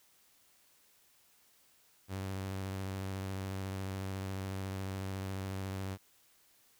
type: tone with vibrato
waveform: sawtooth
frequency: 96 Hz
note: G2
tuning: 36 cents flat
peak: -33 dBFS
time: 2.08-5.98 s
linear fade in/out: 50 ms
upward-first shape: square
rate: 14 Hz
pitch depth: 18 cents each way
effects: white hiss -67 dBFS RMS until 6.79 s